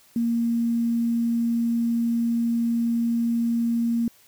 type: tone with quantisation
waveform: sine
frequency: 233.1 Hz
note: A#3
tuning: in tune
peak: -20 dBFS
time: 0.16-4.08 s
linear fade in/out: 2 ms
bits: 8
effects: white hiss -56 dBFS RMS until 4.27 s